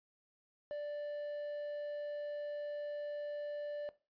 triangle tone with quantisation, 587.3 Hz, D5, in tune, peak -36 dBFS, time 0.71-3.89 s, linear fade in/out 0 ms, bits 10, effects noise-tail reverb RT60 0.3 s tail -17 dB re dry + resampled to 11025 Hz

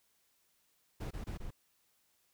brown noise bursts, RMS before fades -41 dBFS, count 4, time 1-1.509 s, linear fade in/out 10 ms, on 110 ms, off 23 ms, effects white hiss -74 dBFS RMS until 2.33 s

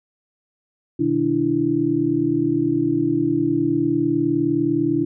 sine tone cluster, 124.6 / 153.9 / 293.6 / 333.3 Hz, B2 / D#3 / D4 / E4, +16 / -19 / 0 / +19 cents, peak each -29 / -28 / -20 / -20 dBFS, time 0.99-5.05 s, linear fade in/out 10 ms, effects none

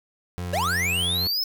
30% pulse tone, 88.9 Hz, F2, 31 cents sharp, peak -26 dBFS, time 0.38-1.27 s, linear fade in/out 0 ms
square linear sweep, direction up, 523.3 to 5320 Hz, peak -23 dBFS, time 0.53-1.44 s, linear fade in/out 5 ms
effects none

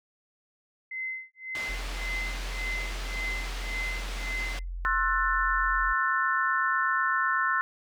sine tone with tremolo, 2057 Hz, C7, 30 cents flat, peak -30 dBFS, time 0.91-4.68 s, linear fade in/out 5 ms, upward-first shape sine, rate 1.8 Hz, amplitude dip 100%
white low-pass noise, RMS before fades -40 dBFS, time 1.55-4.59 s, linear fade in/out 0 ms, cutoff 3700 Hz, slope 12 dB/octave
sine tone, 43.65 Hz, F1, in tune, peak -32 dBFS, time 1.68-5.94 s, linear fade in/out 20 ms
sine chord, F# half-diminished seventh, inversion second, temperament just, 1065.6 / 1332 / 1480 / 1776 Hz, C6 / E6 / F#6 / A6, +31 / +18 / 0 / +16 cents, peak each -29 dBFS, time 4.85-7.61 s, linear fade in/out 0 ms
effects none

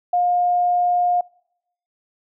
sine tone, 711 Hz, F5, 31 cents sharp, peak -15 dBFS, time 0.13-1.21 s, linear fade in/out 5 ms, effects noise-tail reverb RT60 0.8 s tail -26 dB re dry

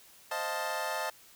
25% pulse chord, F dominant seventh, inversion second, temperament equal, 523.3 / 622.3 / 698.5 / 880 Hz, C5 / Eb5 / F5 / A5, 0 / 0 / 0 / 0 cents, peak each -37 / -33 / -36 / -32 dBFS, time 0.31-1.1 s, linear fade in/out 5 ms, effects white hiss -57 dBFS RMS until 1.35 s

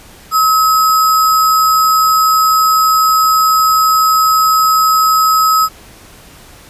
sine tone with sample-and-hold, 1284 Hz, E6, 46 cents flat, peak -7 dBFS, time 0.31-5.69 s, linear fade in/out 50 ms, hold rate 6300 Hz, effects pink hiss -39 dBFS RMS until 6.69 s + resampled to 32000 Hz

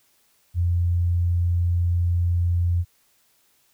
sine tone, 87 Hz, F2, 6 cents flat, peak -18 dBFS, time 0.54-2.85 s, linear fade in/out 50 ms, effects white hiss -63 dBFS RMS until 3.73 s

